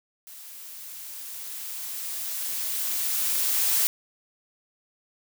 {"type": "noise with level ramp", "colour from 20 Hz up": "blue", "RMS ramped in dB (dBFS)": [-44, -22], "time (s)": [0.27, 3.87], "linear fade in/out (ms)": 0, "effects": []}